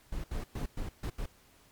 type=noise bursts at uneven times; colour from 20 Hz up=brown; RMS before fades=-35 dBFS; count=6; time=0.12-0.24 / 0.31-0.44 / 0.55-0.66 / 0.77-0.89 / 1.03-1.1 / 1.18-1.26 s; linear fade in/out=5 ms; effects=pink hiss -62 dBFS RMS until 1.71 s + MP3 96 kbps